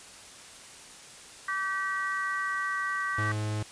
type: harmonic tone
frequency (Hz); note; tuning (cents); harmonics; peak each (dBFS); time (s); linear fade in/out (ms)
385.2; G4; -30; 3 / 4 / 5; -32 / -33 / -33; 1.48-3.32; 5
type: tone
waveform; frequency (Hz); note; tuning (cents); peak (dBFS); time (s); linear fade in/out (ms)
45% pulse; 106.5; G#2; +44; -29; 3.18-3.63; 5
effects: white hiss -48 dBFS RMS until 3.71 s + resampled to 22050 Hz